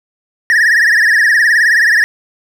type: tone with vibrato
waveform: triangle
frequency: 1785 Hz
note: A6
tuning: 24 cents sharp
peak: -5 dBFS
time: 0.5-2.04 s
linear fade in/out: 0 ms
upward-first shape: triangle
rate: 19 Hz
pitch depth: 150 cents each way
effects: none